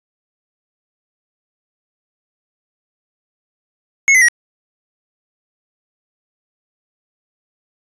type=tone with pitch steps; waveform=square; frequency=2183 / 2037 / 1900.4 Hz; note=C#7 / C7 / A#6; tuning=-27 / -47 / +33 cents; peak=-8 dBFS; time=4.08-4.284 s; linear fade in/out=0 ms; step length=68 ms; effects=resampled to 22050 Hz